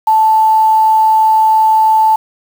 sine tone with quantisation, 877 Hz, A5, 6 cents flat, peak -6 dBFS, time 0.07-2.16 s, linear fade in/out 5 ms, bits 5, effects none

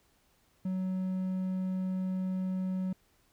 triangle tone, 186.5 Hz, F#3, 14 cents sharp, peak -28 dBFS, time 0.65-2.93 s, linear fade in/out 5 ms, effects pink hiss -69 dBFS RMS until 3.32 s

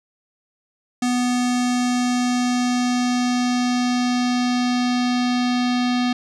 square tone with low-pass filter sweep, 246.9 Hz, B3, in tune, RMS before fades -20 dBFS, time 1.02-6.13 s, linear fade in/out 5 ms, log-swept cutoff 7700 to 4300 Hz, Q 2, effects none

